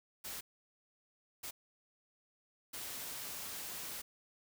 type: noise bursts at uneven times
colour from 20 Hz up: white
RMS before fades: -44 dBFS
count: 3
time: 0.24-0.41 / 1.43-1.51 / 2.73-4.02 s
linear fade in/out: 10 ms
effects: none